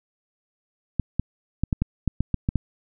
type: clicks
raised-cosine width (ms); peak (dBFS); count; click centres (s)
5; -9; 10; 0.997 / 1.196 / 1.636 / 1.728 / 1.82 / 2.077 / 2.206 / 2.343 / 2.489 / 2.557
effects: none